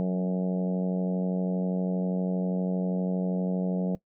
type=harmonic tone with a mistuned harmonic; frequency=92.5 Hz; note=F#2; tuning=in tune; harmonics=2 / 3 / 4 / 5 / 6 / 7 / 8 / 9; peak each=-25 / -38 / -40 / -35 / -38 / -39 / -48 / -50 dBFS; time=0-3.95 s; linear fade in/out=0 ms; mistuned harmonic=2; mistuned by=-21 cents; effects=noise-tail reverb RT60 0.1 s tail -19 dB re dry